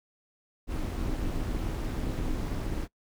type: noise with amplitude modulation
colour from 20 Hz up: brown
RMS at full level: -28 dBFS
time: 0.67-2.88 s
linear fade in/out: 50 ms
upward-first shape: sine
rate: 284 Hz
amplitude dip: 70%
effects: noise-tail reverb RT60 0.1 s tail -22 dB re dry